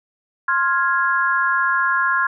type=chord; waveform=sine; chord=F minor; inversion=second; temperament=equal with one note detuned; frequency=1057.4 / 1396.9 / 1661.2 Hz; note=C6 / F6 / Ab6; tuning=+18 / 0 / 0 cents; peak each=-20 dBFS; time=0.48-2.27 s; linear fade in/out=5 ms; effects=none